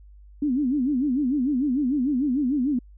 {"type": "tone with vibrato", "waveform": "sine", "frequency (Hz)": 270, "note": "C#4", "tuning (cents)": -45, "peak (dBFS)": -20, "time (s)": [0.42, 2.79], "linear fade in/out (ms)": 5, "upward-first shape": "sine", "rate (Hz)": 6.7, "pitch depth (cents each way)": 190, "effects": ["added 50 Hz sine -45 dBFS peak until 2.97 s"]}